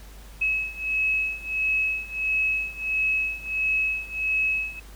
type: beating tone pair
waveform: sine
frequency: 2572 / 2573.5 Hz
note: E7 / E7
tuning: -43 / -42 cents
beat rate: 1.5 Hz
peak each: -27 / -25 dBFS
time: 0.41-4.8 s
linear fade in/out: 10 ms
effects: added 50 Hz sine -42 dBFS peak until 4.95 s + pink hiss -50 dBFS RMS until 4.95 s